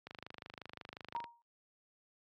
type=click train; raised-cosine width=0.3 ms; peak=-30 dBFS; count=31; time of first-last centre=0.07-1.242 s; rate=25.6 Hz
type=tone with exponential decay; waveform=sine; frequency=940 Hz; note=A#5; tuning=14 cents sharp; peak=-33 dBFS; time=1.15-1.42 s; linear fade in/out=0 ms; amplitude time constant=57 ms
effects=high-pass 80 Hz 12 dB/octave + AAC 64 kbps